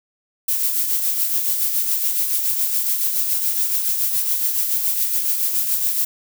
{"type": "noise with tremolo", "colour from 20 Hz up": "violet", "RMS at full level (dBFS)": -18, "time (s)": [0.48, 6.05], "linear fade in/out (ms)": 5, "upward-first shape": "triangle", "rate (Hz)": 7.1, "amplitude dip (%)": 50, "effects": []}